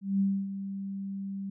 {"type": "tone with ADSR envelope", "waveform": "sine", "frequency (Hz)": 196, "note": "G3", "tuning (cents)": 0, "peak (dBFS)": -22, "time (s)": [0.01, 1.5], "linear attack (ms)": 190, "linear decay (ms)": 270, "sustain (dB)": -11, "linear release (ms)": 6, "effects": []}